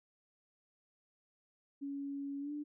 sine tone with pitch glide, 280 to 294.8 Hz, C#4 to D4, +18 to +7 cents, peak -38 dBFS, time 1.81-2.64 s, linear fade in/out 20 ms, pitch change +89 cents, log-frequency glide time 2.4-2.52 s, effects none

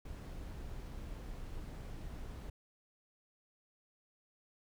brown noise, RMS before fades -45 dBFS, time 0.05-2.5 s, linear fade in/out 5 ms, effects none

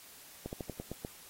slowing click train, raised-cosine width 2 ms, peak -25 dBFS, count 7, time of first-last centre 0.46-1.049 s, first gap 69 ms, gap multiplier 1.14, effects white hiss -54 dBFS RMS until 1.29 s + AAC 48 kbps

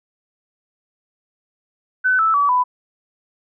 sine tone with pitch steps, 1510 / 1314.5 / 1144.4 / 996.2 Hz, F#6 / E6 / D6 / B5, +35 / -5 / -45 / +15 cents, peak -13 dBFS, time 2.04-2.64 s, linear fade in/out 20 ms, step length 150 ms, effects none

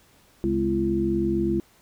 harmonic tone with a mistuned harmonic, 67.9 Hz, C#2, 35 cents flat, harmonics 1 / 2 / 3 / 4 / 5, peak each -32 / -34 / -26 / -33 / -23 dBFS, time 0.44-1.6 s, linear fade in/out 0 ms, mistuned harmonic 4, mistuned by -130 cents, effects pink hiss -58 dBFS RMS until 1.81 s

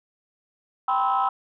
sine chord, C major seventh, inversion second, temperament equal with one note detuned, 784 / 987.8 / 1046.5 / 1300.4 Hz, G5 / B5 / C6 / E6, 0 / 0 / 0 / -24 cents, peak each -23 / -25 / -26 / -24 dBFS, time 0.88-1.29 s, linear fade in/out 5 ms, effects tanh soft clip ceiling -13 dBFS

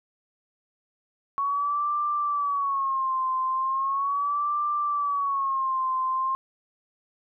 sine tone with vibrato, 1108.7 Hz, C#6, in tune, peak -23 dBFS, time 1.38-6.35 s, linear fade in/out 0 ms, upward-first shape sine, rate 0.38 Hz, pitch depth 110 cents each way, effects none

